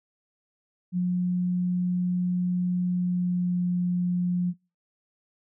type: tone with pitch glide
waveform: sine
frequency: 179.4 to 177.96 Hz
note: F3 to F3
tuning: +47 to +33 cents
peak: -22 dBFS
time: 0.92-4.54 s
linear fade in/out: 50 ms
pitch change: -14 cents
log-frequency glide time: 2.84-3.66 s
effects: noise-tail reverb RT60 0.3 s tail -25 dB re dry